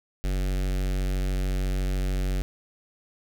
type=tone with notch filter; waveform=square; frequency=46.91 Hz; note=F#1; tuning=25 cents sharp; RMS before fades=-26 dBFS; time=0.24-2.42 s; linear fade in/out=0 ms; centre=1000 Hz; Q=1.4; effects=none